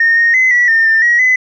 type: tone with pitch steps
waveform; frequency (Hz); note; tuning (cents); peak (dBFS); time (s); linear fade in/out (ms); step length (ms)
sine; 1836 / 1855 / 2040 / 1944 / 1813 / 1794 / 1904 / 2018; A#6 / A#6 / C7 / B6 / A#6 / A6 / A#6 / B6; -27 / -9 / -44 / -28 / -49 / +33 / +36 / +37; -6; 0-1.36; 5; 170
effects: tanh soft clip ceiling -3 dBFS